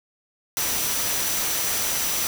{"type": "tone in noise", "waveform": "sine", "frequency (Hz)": 5900, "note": "F#8", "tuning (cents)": -6, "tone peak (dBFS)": -31, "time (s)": [0.57, 2.27], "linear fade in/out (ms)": 0, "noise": "white", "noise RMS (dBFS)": -25, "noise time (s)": [0.57, 2.27], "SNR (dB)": -9, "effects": []}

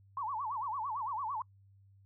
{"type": "tone with vibrato", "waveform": "sine", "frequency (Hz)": 990, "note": "B5", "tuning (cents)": 4, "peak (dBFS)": -34, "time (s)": [0.17, 1.42], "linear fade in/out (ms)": 2, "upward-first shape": "sine", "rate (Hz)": 8.9, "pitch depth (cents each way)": 260, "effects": ["noise-tail reverb RT60 0.1 s tail -26 dB re dry", "added 98 Hz sine -59 dBFS peak until 2.05 s"]}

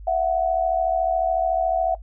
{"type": "tone pair together", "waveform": "sine", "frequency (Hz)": [666.1, 740], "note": ["E5", "F#5"], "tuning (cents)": [18, 0], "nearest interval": "major second", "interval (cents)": 182, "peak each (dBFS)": -21, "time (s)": [0.07, 1.95], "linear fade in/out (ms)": 5, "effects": ["noise-tail reverb RT60 0.1 s tail -18 dB re dry", "added 50 Hz sine -36 dBFS peak until 2.02 s"]}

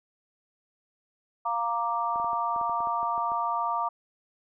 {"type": "chord", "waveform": "sine", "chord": "Bb major", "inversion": "second", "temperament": "equal", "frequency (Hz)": [698.5, 932.3, 1174.7], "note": ["F5", "Bb5", "D6"], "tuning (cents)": [0, 0, 0], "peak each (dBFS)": [-32, -29, -29], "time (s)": [1.45, 3.89], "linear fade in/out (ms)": 10}
{"type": "clicks", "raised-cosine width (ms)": 1, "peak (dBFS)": -29, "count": 12, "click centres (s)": [2.159, 2.199, 2.245, 2.332, 2.562, 2.613, 2.696, 2.805, 2.872, 3.03, 3.179, 3.319]}
{"effects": []}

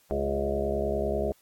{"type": "harmonic tone with a mistuned harmonic", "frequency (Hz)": 70.1, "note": "C#2", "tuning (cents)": 20, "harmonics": [1, 2, 3, 5, 6, 7, 8, 9, 10], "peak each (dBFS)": [-33, -41, -35, -36, -31, -39, -35, -31, -39], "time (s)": [0.11, 1.32], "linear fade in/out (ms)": 0, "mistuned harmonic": 6, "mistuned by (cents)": -41, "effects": ["white hiss -63 dBFS RMS until 1.41 s", "AAC 64 kbps"]}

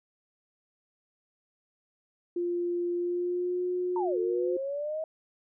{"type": "tone with pitch glide", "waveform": "sine", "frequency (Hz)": [349.2, 360.5], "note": ["F4", "F#4"], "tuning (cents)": [0, -45], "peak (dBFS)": -27, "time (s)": [2.36, 4.57], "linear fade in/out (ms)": 5, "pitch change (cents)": 55, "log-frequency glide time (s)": [2.95, 3.64]}
{"type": "linear two-way sweep", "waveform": "sine", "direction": "down then up", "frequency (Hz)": [948, 437.8, 640], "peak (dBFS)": -30, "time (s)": [3.96, 5.04], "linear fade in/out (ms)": 2, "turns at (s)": 4.18}
{"effects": []}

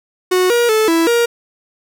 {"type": "tone with pitch steps", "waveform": "45% pulse", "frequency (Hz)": [366.9, 476.2, 435.8, 330.3, 471.3], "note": ["F#4", "A#4", "A4", "E4", "A#4"], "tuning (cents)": [-15, 37, -17, 4, 19], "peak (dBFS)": -11, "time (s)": [0.31, 1.26], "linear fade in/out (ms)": 10, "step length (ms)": 190, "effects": []}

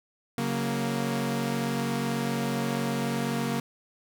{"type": "chord", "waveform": "sawtooth", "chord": "F# major", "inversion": "second", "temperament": "equal", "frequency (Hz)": [138.59, 185, 233.1], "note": ["C#3", "F#3", "A#3"], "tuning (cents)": [0, 0, 0], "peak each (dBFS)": [-28, -30, -25], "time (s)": [0.38, 3.6], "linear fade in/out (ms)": 2, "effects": []}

